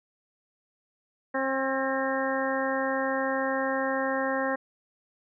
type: harmonic tone with a mistuned harmonic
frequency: 267.1 Hz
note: C4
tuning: 36 cents sharp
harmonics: 1 / 2 / 3 / 4 / 5 / 6 / 7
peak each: -32 / -29 / -34 / -34 / -39 / -35 / -34 dBFS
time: 1.34-4.56 s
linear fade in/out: 10 ms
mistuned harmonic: 7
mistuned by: -25 cents
effects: none